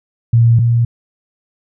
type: tone pair in turn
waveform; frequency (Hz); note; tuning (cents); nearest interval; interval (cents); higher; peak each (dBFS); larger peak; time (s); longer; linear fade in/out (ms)
sine; 116.54 / 117.83; A#2 / A#2; 0 / +19; unison; 19; second; -6 / -9; first; 0.33-0.59 / 0.59-0.85; neither; 5
effects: none